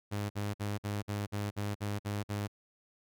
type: tone bursts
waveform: sawtooth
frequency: 102.7 Hz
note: G#2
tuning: 19 cents flat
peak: -29 dBFS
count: 10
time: 0.11-2.478 s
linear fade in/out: 20 ms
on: 190 ms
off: 52 ms
effects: none